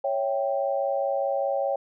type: chord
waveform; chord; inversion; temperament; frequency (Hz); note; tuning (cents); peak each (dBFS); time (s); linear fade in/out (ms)
sine; C# diminished; none; equal; 554.4 / 659.3 / 784; C#5 / E5 / G5; 0 / 0 / 0; -25 / -31 / -29; 0.04-1.76; 5
effects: none